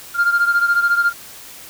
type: beating tone pair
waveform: sine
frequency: 1396.9 / 1410.9 Hz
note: F6 / F6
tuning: 0 / +17 cents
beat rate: 14 Hz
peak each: -13 / -17 dBFS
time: 0.14-1.13 s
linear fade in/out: 50 ms
effects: tanh soft clip ceiling -9 dBFS + white hiss -38 dBFS RMS until 1.69 s